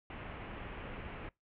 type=low-pass noise; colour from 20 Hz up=pink; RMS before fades=-45 dBFS; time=0.1-1.29 s; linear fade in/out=2 ms; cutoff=2900 Hz; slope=48 dB/octave; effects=noise-tail reverb RT60 0.2 s tail -24 dB re dry